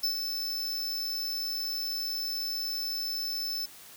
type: tone with ADSR envelope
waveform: square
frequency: 5274 Hz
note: E8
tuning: in tune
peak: -25 dBFS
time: 0.03-3.66 s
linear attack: 9 ms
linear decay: 100 ms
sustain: -6 dB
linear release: 10 ms
effects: white hiss -50 dBFS RMS until 3.96 s + high-pass 60 Hz 12 dB/octave